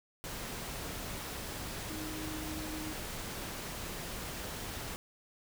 sine tone in noise, 311.1 Hz, D#4, in tune, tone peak -41 dBFS, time 1.9-2.93 s, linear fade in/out 0 ms, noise pink, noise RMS -41 dBFS, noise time 0.24-4.96 s, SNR -3 dB, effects none

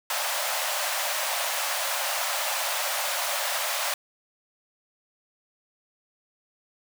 pink high-pass noise, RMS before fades -28 dBFS, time 0.1-3.94 s, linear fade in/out 2 ms, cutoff 550 Hz, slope 96 dB/octave, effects none

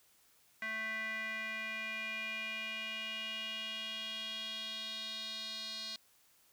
square tone with band-pass filter sweep, 220 Hz, A3, in tune, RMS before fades -41 dBFS, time 0.62-5.96 s, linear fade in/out 2 ms, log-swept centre 1900 to 4200 Hz, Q 5.4, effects white hiss -68 dBFS RMS until 6.52 s

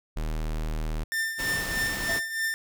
square tone, 38.97 Hz, D#1, 4 cents sharp, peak -28 dBFS, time 0.16-1.04 s, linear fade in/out 10 ms
45% pulse tone with tremolo, 1794 Hz, A6, 33 cents sharp, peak -24 dBFS, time 1.12-2.54 s, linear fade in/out 0 ms, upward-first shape triangle, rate 3.2 Hz, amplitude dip 70%
pink noise, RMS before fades -34 dBFS, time 1.38-2.2 s, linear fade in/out 20 ms
square tone with exponential decay, 671 Hz, E5, 31 cents sharp, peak -30 dBFS, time 2.09-2.3 s, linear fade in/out 5 ms, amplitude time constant 45 ms
effects none

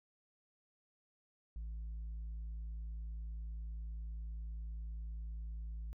sine tone, 55 Hz, A1, in tune, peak -38 dBFS, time 1.56-5.93 s, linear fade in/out 0 ms, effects tanh soft clip ceiling -40 dBFS

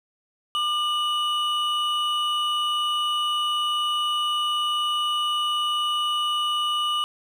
triangle tone pair together, 1200 / 2941 Hz, D6 / F#7, +37 / -11 cents, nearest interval octave + major third, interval 1552 cents, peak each -23 dBFS, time 0.55-7.04 s, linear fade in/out 0 ms, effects none

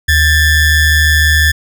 square ring-modulated tone, 845 Hz, G#5, 30 cents sharp, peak -5 dBFS, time 0.08-1.52 s, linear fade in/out 10 ms, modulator 922 Hz, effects none

